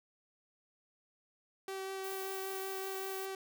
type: tone with vibrato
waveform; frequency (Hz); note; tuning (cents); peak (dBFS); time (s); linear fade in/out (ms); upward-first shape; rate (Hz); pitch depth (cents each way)
sawtooth; 384.4; G4; -34; -35; 1.68-3.35; 2; sine; 5.2; 9
type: noise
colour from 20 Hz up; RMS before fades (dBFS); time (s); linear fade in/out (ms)
violet; -46; 2.03-3.27; 20
effects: none